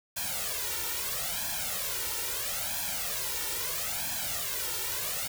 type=noise with flanger; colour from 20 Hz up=white; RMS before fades=-33 dBFS; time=0.16-5.28 s; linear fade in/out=10 ms; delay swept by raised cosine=1.2 to 2.2 ms; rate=0.76 Hz; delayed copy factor=+0.9; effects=none